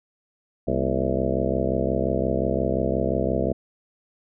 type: harmonic tone with a mistuned harmonic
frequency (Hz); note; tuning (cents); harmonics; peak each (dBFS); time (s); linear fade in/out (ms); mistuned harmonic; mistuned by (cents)
65.7; C2; +8; 1 / 2 / 3 / 4 / 5 / 6 / 7 / 8 / 9 / 10; -30 / -30 / -30 / -30 / -30 / -30 / -30 / -30 / -30 / -30; 0.67-3.53; 10; 4; -150
effects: none